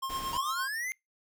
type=tone with tremolo; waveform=square; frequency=1066 Hz; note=C6; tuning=32 cents sharp; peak=-31 dBFS; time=0.02-0.68 s; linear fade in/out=10 ms; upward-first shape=triangle; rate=8.9 Hz; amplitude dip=65%
type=noise; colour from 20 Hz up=pink; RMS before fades=-42 dBFS; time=0.09-0.38 s; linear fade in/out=10 ms
type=linear sweep; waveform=square; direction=up; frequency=930 to 2122 Hz; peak=-33 dBFS; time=0.33-0.92 s; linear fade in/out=0 ms
effects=noise-tail reverb RT60 0.2 s tail -26 dB re dry